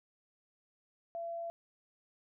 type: tone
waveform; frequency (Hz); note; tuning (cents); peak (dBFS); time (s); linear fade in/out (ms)
sine; 676; E5; +43; -37; 1.15-1.5; 0
effects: none